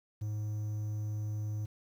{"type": "tone with quantisation", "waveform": "triangle", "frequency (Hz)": 106.1, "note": "G#2", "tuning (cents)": 38, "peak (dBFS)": -31, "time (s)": [0.21, 1.66], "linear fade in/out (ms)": 10, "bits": 10, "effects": []}